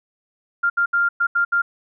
sine tone bursts at uneven times, 1396.9 Hz, F6, in tune, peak -15 dBFS, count 6, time 0.63-0.7 / 0.77-0.86 / 0.93-1.09 / 1.2-1.27 / 1.35-1.45 / 1.52-1.62 s, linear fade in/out 10 ms, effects none

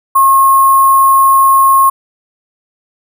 sine tone with sample-and-hold, 1079 Hz, C#6, 47 cents flat, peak -4 dBFS, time 0.15-1.9 s, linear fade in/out 10 ms, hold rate 11025 Hz, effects none

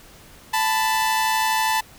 sawtooth tone pair together, 880 / 992.2 Hz, A5 / B5, 0 / +8 cents, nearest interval major second, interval 208 cents, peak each -16 / -21 dBFS, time 0.53-1.81 s, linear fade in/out 10 ms, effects pink hiss -47 dBFS RMS until 1.98 s

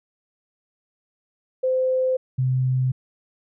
sine tone pair in turn, 516 / 129 Hz, C5 / C3, -24 / -24 cents, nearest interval 2 octaves, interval 2400 cents, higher first, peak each -18 dBFS, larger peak neither, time 1.63-2.17 / 2.38-2.92 s, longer neither, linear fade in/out 10 ms, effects none

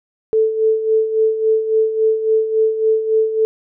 sine tone with tremolo, 440 Hz, A4, in tune, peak -10 dBFS, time 0.33-3.45 s, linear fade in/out 0 ms, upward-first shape sine, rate 3.6 Hz, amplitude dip 65%, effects none

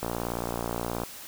click train, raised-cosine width 1 ms, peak -16 dBFS, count 60, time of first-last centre 0.03-1.035 s, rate 58.7 Hz, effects white hiss -43 dBFS RMS until 1.27 s

